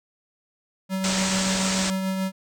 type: tone with tremolo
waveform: square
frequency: 190 Hz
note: F#3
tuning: 46 cents sharp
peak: -23 dBFS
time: 0.89-2.32 s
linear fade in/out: 50 ms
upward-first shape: triangle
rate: 6.9 Hz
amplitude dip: 35%
type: low-pass noise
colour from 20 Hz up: white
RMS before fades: -27 dBFS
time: 1.04-1.9 s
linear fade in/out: 0 ms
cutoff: 8500 Hz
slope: 96 dB/octave
effects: none